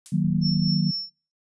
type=noise with exponential decay; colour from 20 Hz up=violet; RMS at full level=-33 dBFS; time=0.06-0.24 s; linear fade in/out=0 ms; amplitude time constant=39 ms
type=chord; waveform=sine; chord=D# minor; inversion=none; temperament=equal; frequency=155.56 / 185 / 233.1 Hz; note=D#3 / F#3 / A#3; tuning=0 / 0 / 0 cents; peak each=-23 / -22 / -28 dBFS; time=0.12-0.91 s; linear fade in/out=10 ms
type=click train; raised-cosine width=5 ms; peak=-31 dBFS; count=17; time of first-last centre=0.25-0.678 s; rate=37.4 Hz
type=tone with tremolo; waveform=sine; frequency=5400 Hz; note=E8; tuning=41 cents sharp; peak=-25 dBFS; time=0.41-1.1 s; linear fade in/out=50 ms; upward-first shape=triangle; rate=4.2 Hz; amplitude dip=75%
effects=noise-tail reverb RT60 0.4 s tail -26 dB re dry + resampled to 22050 Hz